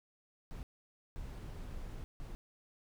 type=noise bursts at uneven times; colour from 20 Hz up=brown; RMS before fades=-44 dBFS; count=3; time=0.51-0.63 / 1.16-2.04 / 2.2-2.35 s; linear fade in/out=0 ms; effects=none